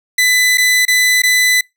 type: tone with dropouts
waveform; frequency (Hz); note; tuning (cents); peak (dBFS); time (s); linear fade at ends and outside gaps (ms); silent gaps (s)
sawtooth; 2000; B6; +21; -6; 0.18-1.61; 5; 0.574-0.58 / 0.853-0.88 / 1.22-1.234
effects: noise-tail reverb RT60 0.2 s tail -26 dB re dry